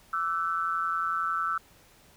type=tone with amplitude modulation; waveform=sine; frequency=1330 Hz; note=E6; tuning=15 cents sharp; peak=-22 dBFS; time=0.13-1.58 s; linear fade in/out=5 ms; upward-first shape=sine; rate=171 Hz; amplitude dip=90%; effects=pink hiss -58 dBFS RMS until 2.16 s